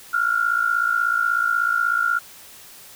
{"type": "tone pair together", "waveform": "sine", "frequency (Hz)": [1371.6, 1428], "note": ["F6", "F6"], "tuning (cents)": [-32, 38], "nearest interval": "minor second", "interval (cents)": 70, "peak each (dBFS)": [-21, -20], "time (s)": [0.13, 2.19], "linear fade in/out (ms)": 10, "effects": ["white hiss -44 dBFS RMS until 2.95 s"]}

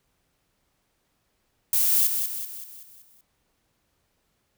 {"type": "noise with echo", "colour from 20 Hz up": "violet", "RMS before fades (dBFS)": -21, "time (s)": [1.73, 2.07], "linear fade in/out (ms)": 2, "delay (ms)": 190, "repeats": 6, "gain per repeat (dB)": -6, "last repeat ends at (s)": 3.21, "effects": ["pink hiss -72 dBFS RMS until 4.57 s"]}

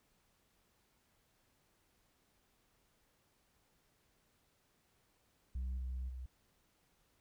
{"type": "tone with level steps", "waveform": "sine", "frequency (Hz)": 63.6, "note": "C2", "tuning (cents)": -48, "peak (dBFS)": [-34, -36, -42], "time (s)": [5.55, 6.26], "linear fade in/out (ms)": 5, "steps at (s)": [5.77, 6.08], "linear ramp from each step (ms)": 20, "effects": ["tanh soft clip ceiling -36 dBFS", "pink hiss -75 dBFS RMS until 7.2 s"]}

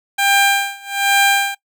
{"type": "tone with tremolo", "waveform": "15% pulse", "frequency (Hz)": 796, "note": "G5", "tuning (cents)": 26, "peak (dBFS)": -4, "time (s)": [0.18, 1.55], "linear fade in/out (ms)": 10, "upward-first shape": "sine", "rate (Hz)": 1.2, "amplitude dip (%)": 95, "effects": ["noise-tail reverb RT60 0.1 s tail -20 dB re dry"]}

